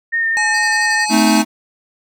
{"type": "tone with vibrato", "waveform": "sine", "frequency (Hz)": 1826, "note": "A#6", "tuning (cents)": -36, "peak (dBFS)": -14, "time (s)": [0.12, 1.06], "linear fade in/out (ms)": 20, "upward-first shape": "sine", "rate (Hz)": 4.6, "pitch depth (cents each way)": 17}
{"type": "harmonic tone", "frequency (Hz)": 849, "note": "G#5", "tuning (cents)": 38, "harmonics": [1, 3, 5, 7, 9, 10], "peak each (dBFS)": [-20, -25, -27, -28, -30, -30], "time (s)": [0.37, 1.42], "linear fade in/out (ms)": 0}
{"type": "tone with tremolo", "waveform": "triangle", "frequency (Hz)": 4706, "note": "D8", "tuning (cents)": 3, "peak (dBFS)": -22, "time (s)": [0.54, 1.38], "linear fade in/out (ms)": 5, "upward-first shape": "square", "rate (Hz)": 11, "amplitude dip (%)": 70}
{"type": "chord", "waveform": "square", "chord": "A diminished", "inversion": "none", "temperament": "equal with one note detuned", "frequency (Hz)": [220, 258, 311.1], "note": ["A3", "C4", "Eb4"], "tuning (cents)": [0, -24, 0], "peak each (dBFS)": [-14, -19, -16], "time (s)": [1.09, 1.45], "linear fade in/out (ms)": 50}
{"effects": []}